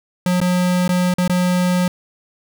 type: tone with dropouts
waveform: square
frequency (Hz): 180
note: F#3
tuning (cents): -47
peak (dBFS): -15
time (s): 0.26-1.88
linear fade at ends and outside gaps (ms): 2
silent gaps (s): 0.403-0.414 / 0.879-0.891 / 1.139-1.183 / 1.278-1.296
effects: none